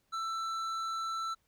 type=tone with hard clipping; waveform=sine; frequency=1331 Hz; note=E6; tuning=16 cents sharp; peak=-35 dBFS; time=0.12-1.35 s; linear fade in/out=20 ms; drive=9 dB; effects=pink hiss -75 dBFS RMS until 1.47 s